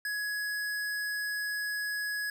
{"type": "tone", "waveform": "square", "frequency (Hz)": 1677, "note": "G#6", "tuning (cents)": 16, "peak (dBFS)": -32, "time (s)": [0.05, 2.3], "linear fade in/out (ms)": 2, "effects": []}